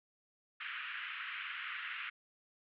pink band-pass noise, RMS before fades -43 dBFS, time 0.6-2.1 s, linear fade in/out 10 ms, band 1300 to 3000 Hz, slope 48 dB/octave, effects none

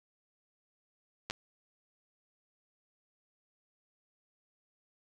clicks, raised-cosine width 0.2 ms, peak -18 dBFS, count 2, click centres 1.3 / 1.309 s, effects none

